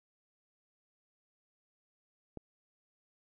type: click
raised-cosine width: 2 ms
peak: -29 dBFS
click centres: 2.373 s
effects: none